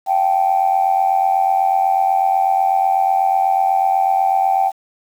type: tone with amplitude modulation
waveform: sine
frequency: 774 Hz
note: G5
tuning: 22 cents flat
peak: -8 dBFS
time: 0.06-4.72 s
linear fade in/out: 50 ms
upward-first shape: sine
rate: 88.1 Hz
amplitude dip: 80%
effects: tanh soft clip ceiling -6 dBFS + 7-bit